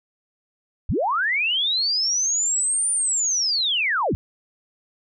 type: linear two-way sweep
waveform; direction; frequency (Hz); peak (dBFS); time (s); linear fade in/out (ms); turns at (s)
sine; up then down; 31.95 to 9320 to 31.95; -19; 0.89-4.15; 0; 2.91
effects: none